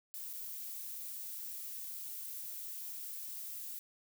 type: noise with dropouts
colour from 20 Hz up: violet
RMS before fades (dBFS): -44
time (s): 0.14-3.79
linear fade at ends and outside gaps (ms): 0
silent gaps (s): 0.33-0.335
effects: none